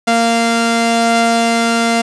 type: tone pair together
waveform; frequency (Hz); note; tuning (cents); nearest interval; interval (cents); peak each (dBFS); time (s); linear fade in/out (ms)
sawtooth; 231.3 / 693; A#3 / F5; -13 / -14; octave + perfect fifth; 1899; -10; 0.07-2.02; 10
effects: resampled to 22050 Hz + 7-bit